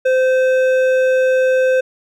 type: tone with hard clipping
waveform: sine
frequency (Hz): 517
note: C5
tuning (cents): -21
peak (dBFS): -13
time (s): 0.05-1.81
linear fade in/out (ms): 10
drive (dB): 9
effects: none